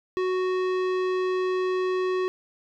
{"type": "tone with tanh clipping", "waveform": "sine", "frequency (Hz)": 370, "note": "F#4", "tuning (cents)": 0, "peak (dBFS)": -25, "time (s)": [0.17, 2.28], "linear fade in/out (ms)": 0, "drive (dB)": 17, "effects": []}